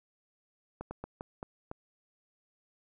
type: slowing click train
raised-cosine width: 1 ms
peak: -25 dBFS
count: 6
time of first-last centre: 0.81-1.714 s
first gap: 100 ms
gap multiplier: 1.3
effects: none

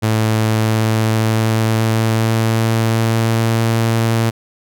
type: tone with pitch glide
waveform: sawtooth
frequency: 110 to 113.94 Hz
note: A2 to A#2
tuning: 0 to -39 cents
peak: -9 dBFS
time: 0.02-4.31 s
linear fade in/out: 20 ms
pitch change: +61 cents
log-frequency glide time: 0.5-3.63 s
effects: none

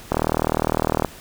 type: click train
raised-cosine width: 1 ms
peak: -4 dBFS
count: 38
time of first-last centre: 0.12-1.047 s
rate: 39.9 Hz
effects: pink hiss -42 dBFS RMS until 1.2 s

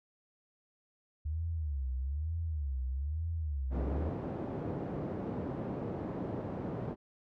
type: tone with vibrato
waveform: sine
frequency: 73 Hz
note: D2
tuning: 10 cents flat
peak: -32 dBFS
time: 1.25-4.1 s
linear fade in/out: 10 ms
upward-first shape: sine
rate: 1.1 Hz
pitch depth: 230 cents each way
type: band-pass noise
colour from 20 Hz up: pink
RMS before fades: -38 dBFS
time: 3.7-6.96 s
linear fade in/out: 50 ms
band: 120 to 550 Hz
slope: 12 dB/octave
effects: none

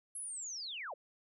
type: linear sweep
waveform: sine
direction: down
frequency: 11000 to 466.2 Hz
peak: -40 dBFS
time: 0.15-0.94 s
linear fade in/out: 5 ms
effects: none

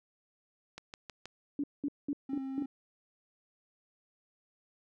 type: click train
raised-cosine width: 0.2 ms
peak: -26 dBFS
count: 4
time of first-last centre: 0.78-1.256 s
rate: 6.3 Hz
type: tone bursts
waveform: sine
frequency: 286 Hz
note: D4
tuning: 46 cents flat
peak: -30 dBFS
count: 5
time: 1.59-2.625 s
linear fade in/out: 2 ms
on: 47 ms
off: 200 ms
type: tone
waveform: triangle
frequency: 267.3 Hz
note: C4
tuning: 37 cents sharp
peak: -34 dBFS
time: 2.29-2.66 s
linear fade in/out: 5 ms
effects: none

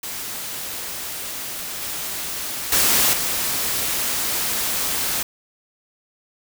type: noise with level steps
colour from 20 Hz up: white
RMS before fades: -30 / -28 / -17 / -23 dBFS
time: 0.03-5.23 s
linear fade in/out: 5 ms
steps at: 1.82 / 2.72 / 3.13 s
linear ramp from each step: 2 ms
effects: none

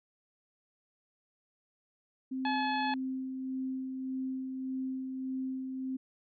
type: tone with tremolo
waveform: sine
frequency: 261.6 Hz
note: C4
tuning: in tune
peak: -32 dBFS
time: 2.31-5.97 s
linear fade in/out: 10 ms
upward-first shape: sine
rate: 1.7 Hz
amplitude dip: 35%
type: harmonic tone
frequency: 855 Hz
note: A5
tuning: 50 cents flat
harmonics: 1 / 2 / 3 / 4 / 5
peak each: -31 / -37 / -41 / -43 / -45 dBFS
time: 2.45-2.94 s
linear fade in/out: 2 ms
effects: none

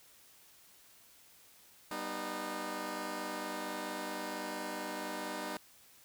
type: chord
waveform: 10% pulse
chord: G augmented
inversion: none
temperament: just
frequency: 196 / 245 / 306.2 Hz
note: G3 / B3 / D#4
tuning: 0 / -14 / -28 cents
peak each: -36 / -36 / -32 dBFS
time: 1.91-5.57 s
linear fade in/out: 2 ms
effects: white hiss -61 dBFS RMS until 6.04 s

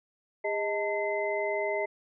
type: tone cluster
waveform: sine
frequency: 407.6 / 628 / 893 / 2056 Hz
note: G#4 / D#5 / A5 / C7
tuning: -32 / +16 / +25 / -31 cents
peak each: -32 / -31 / -36 / -34 dBFS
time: 0.44-1.86 s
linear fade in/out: 10 ms
effects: none

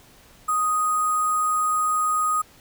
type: tone with sample-and-hold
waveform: sine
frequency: 1244.5 Hz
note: D#6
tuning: in tune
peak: -19 dBFS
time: 0.48-2.42 s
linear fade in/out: 10 ms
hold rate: 8820 Hz
effects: pink hiss -52 dBFS RMS until 2.6 s

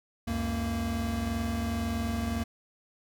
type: tone cluster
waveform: square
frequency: 69.2 / 91.1 / 230.5 Hz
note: C#2 / F#2 / A#3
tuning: -2 / -26 / -19 cents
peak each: -36 / -35 / -32 dBFS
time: 0.27-2.44 s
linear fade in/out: 10 ms
effects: none

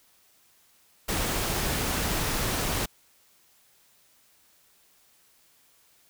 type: noise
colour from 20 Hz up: pink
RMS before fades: -28 dBFS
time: 1.08-2.86 s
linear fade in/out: 10 ms
effects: white hiss -62 dBFS RMS until 6.09 s

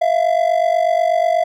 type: ring-modulated tone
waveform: triangle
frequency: 674 Hz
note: E5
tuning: 38 cents sharp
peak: -8 dBFS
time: 0.01-1.44 s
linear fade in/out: 10 ms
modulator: 24.1 Hz
effects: none

